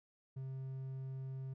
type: tone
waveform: triangle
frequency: 132.7 Hz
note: C3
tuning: 25 cents sharp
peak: -39 dBFS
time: 0.36-1.54 s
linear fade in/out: 10 ms
effects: none